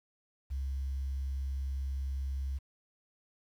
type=tone; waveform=sine; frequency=67.5 Hz; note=C#2; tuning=45 cents flat; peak=-31 dBFS; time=0.5-2.59 s; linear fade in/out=20 ms; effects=tanh soft clip ceiling -29 dBFS + 10-bit

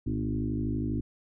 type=tone with frequency modulation; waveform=sine; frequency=185 Hz; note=F#3; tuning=in tune; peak=-27 dBFS; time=0.06-1.01 s; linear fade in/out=10 ms; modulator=52.4 Hz; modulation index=2.7; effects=none

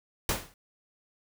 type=noise with exponential decay; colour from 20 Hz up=pink; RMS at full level=-24 dBFS; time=0.29-0.54 s; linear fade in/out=2 ms; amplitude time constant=54 ms; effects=none

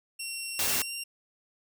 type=tone with pitch glide; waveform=15% pulse; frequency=2734 to 2769 Hz; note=F7 to F7; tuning=-37 to -15 cents; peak=-27 dBFS; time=0.19-1.04 s; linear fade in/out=10 ms; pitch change=+22 cents; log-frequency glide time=0.79-0.92 s
type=noise; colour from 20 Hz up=white; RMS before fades=-28 dBFS; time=0.59-0.82 s; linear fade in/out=2 ms
effects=none

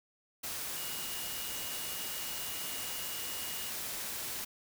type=tone in noise; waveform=sine; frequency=2877 Hz; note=F#7; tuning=49 cents flat; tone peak=-46 dBFS; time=0.76-3.7 s; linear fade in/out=10 ms; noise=white; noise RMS=-39 dBFS; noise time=0.43-4.45 s; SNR=-10 dB; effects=none

